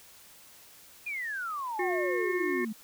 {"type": "exponential sweep", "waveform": "sine", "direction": "down", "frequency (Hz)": [2489, 207.7], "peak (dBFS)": -32, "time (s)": [1.06, 2.73], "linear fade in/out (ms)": 10}
{"type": "harmonic tone", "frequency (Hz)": 360.9, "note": "F#4", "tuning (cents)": -43, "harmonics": [1, 3, 5, 6], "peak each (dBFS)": [-29, -39, -35, -37], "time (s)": [1.79, 2.65], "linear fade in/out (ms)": 5}
{"effects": ["white hiss -54 dBFS RMS until 2.83 s"]}